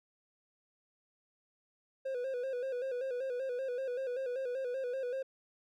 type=tone with vibrato; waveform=triangle; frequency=511 Hz; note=C5; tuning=41 cents flat; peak=-32 dBFS; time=2.05-5.23 s; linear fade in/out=10 ms; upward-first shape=square; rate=5.2 Hz; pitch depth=71 cents each way; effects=none